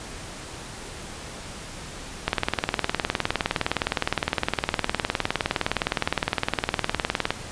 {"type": "click train", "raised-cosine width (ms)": 0.3, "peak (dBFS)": -5, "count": 99, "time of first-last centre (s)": [2.28, 7.306], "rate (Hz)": 19.5, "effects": ["pink hiss -38 dBFS RMS until 7.51 s", "resampled to 22050 Hz"]}